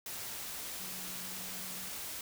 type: tone in noise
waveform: sine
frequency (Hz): 185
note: F#3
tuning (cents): 0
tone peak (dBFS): -52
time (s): 0.8-1.89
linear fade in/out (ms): 2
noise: white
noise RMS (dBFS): -42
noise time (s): 0.06-2.21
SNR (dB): -13
effects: none